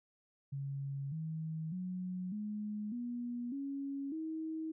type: tone with pitch steps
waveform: sine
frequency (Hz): 138.59 / 159.2 / 182.87 / 210.1 / 241.3 / 277.2 / 318.4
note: C#3 / D#3 / F#3 / G#3 / B3 / C#4 / D#4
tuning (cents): 0 / +40 / -20 / +20 / -40 / 0 / +40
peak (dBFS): -37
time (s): 0.52-4.72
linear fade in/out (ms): 10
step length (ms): 600
effects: none